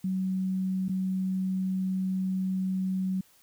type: tone with dropouts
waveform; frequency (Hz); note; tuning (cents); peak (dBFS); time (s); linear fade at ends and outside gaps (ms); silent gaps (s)
sine; 188; F#3; +28; -26; 0.04-3.21; 5; 0.884-0.893
effects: white hiss -61 dBFS RMS until 3.42 s